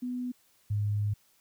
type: tone pair in turn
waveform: sine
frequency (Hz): 248.5 / 103.7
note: B3 / G#2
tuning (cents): +11 / -2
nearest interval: octave + minor third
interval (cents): 1513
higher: first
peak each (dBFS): -31 / -26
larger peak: second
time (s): 0.02-0.32 / 0.7-1.14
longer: second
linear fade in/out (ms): 10
effects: white hiss -66 dBFS RMS until 1.4 s